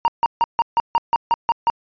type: tone bursts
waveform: triangle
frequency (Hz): 933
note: A#5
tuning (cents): +1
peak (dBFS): -11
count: 10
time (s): 0.05-1.7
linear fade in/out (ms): 0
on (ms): 30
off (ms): 150
effects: resampled to 11025 Hz